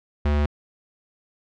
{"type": "tone", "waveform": "square", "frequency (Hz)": 73.42, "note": "D2", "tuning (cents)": 0, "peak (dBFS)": -19, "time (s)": [0.25, 0.46], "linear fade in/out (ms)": 5, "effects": ["low-pass 3000 Hz 12 dB/octave"]}